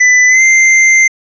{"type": "tone with pitch glide", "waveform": "square", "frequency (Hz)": [1996, 2086], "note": ["B6", "C7"], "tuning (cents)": [18, -6], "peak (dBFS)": -5, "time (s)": [0, 1.08], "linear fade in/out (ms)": 10, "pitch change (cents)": 76, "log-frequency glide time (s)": [0.28, 0.42], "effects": ["resampled to 16000 Hz"]}